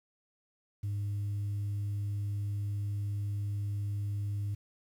sine tone, 101.9 Hz, G#2, 32 cents flat, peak -29 dBFS, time 0.83-4.55 s, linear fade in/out 10 ms, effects tanh soft clip ceiling -30 dBFS + 10-bit

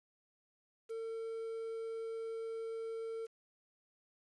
triangle tone with quantisation, 451.7 Hz, A4, 45 cents sharp, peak -37 dBFS, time 0.89-3.27 s, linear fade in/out 20 ms, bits 10, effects resampled to 24000 Hz

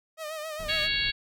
sawtooth tone with vibrato, 622.3 Hz, D#5, in tune, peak -30 dBFS, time 0.17-0.89 s, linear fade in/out 50 ms, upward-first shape sine, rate 7.4 Hz, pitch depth 61 cents each way
brown noise, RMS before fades -41 dBFS, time 0.59-1.11 s, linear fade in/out 10 ms
harmonic tone, 554.4 Hz, C#5, in tune, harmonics 3 / 4 / 5 / 6 / 7 / 8, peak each -32 / -32 / -32 / -32 / -32 / -32 dBFS, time 0.68-1.12 s, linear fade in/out 20 ms
effects none

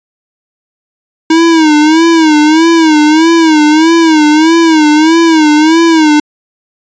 square tone with vibrato, 316.6 Hz, D#4, 30 cents sharp, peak -4 dBFS, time 1.3-6.2 s, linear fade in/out 5 ms, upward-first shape sine, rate 1.6 Hz, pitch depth 95 cents each way, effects resampled to 16000 Hz

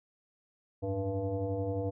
sine tone with frequency modulation, 293.7 Hz, D4, in tune, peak -30 dBFS, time 0.82-1.91 s, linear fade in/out 20 ms, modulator 192 Hz, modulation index 1.7, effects none

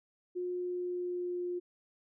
sine tone with pitch glide, 358.9 to 354.8 Hz, F4 to F4, +47 to +27 cents, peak -33 dBFS, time 0.35-1.6 s, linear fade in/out 20 ms, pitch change -20 cents, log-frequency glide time 0.5-1.45 s, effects none

